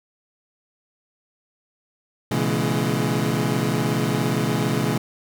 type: tone cluster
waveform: 25% pulse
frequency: 121.3 / 138.7 / 165.9 / 212.1 Hz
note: B2 / C#3 / E3 / G#3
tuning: -31 / +1 / +11 / +37 cents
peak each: -22 dBFS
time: 2.31-4.98 s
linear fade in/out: 5 ms
effects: none